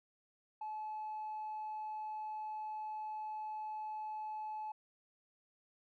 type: tone with tanh clipping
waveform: triangle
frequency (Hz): 860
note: A5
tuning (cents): -40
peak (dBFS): -40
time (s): 0.61-4.72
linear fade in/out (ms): 5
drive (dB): 5
effects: none